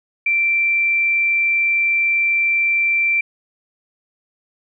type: tone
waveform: sine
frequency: 2349 Hz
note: D7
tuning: in tune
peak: -14 dBFS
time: 0.26-3.21 s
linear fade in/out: 5 ms
effects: none